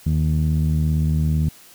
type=tone with low-pass filter; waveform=sawtooth; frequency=77.78 Hz; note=D#2; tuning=in tune; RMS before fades=-19 dBFS; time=0.06-1.49 s; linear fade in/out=5 ms; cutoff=180 Hz; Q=3.1; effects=white hiss -47 dBFS RMS until 1.74 s